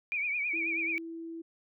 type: tone with vibrato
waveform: sine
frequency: 2354 Hz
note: D7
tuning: 3 cents sharp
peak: -29 dBFS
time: 0.12-0.98 s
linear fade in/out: 0 ms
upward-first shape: triangle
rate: 9.3 Hz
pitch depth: 110 cents each way
type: tone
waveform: sine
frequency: 330 Hz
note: E4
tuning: 2 cents sharp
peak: -38 dBFS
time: 0.53-1.42 s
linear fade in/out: 10 ms
effects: none